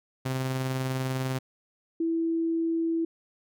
sawtooth tone with tremolo, 130.81 Hz, C3, in tune, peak -22 dBFS, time 0.25-1.39 s, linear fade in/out 10 ms, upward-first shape triangle, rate 20 Hz, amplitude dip 35%
sine tone, 329.6 Hz, E4, in tune, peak -24 dBFS, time 2-3.05 s, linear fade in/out 5 ms
effects none

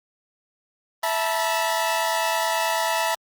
sawtooth chord, E suspended fourth, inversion none, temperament equal with one note detuned, 659.3 / 880 / 969.1 Hz, E5 / A5 / B5, 0 / 0 / -33 cents, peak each -22 dBFS, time 1.03-3.15 s, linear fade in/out 5 ms, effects Opus 32 kbps

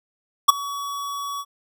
square tone with ADSR envelope, 1130 Hz, C#6, 33 cents sharp, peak -6 dBFS, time 0.48-1.45 s, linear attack 13 ms, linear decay 14 ms, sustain -22 dB, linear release 52 ms, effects none

